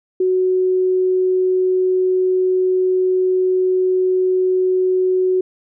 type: tone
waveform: sine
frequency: 370.5 Hz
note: F#4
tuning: 2 cents sharp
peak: -13 dBFS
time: 0.2-5.41 s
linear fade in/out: 5 ms
effects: none